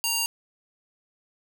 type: tone with high-pass filter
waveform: square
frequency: 931 Hz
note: A#5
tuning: 2 cents flat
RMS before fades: -26 dBFS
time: 0.04-0.26 s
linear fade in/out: 0 ms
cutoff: 3400 Hz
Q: 0.66
effects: 7-bit